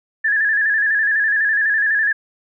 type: tone with vibrato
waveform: sine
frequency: 1718 Hz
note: A6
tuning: 42 cents flat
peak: -14 dBFS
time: 0.24-2.13 s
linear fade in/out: 10 ms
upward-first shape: square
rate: 12 Hz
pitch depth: 55 cents each way
effects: none